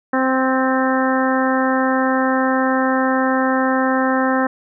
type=harmonic tone with a mistuned harmonic; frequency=261.6 Hz; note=C4; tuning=in tune; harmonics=1 / 2 / 3 / 4 / 5 / 6 / 7; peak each=-18 / -21 / -23 / -24 / -25 / -26 / -26 dBFS; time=0.13-4.47 s; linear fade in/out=5 ms; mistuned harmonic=7; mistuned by=-17 cents; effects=none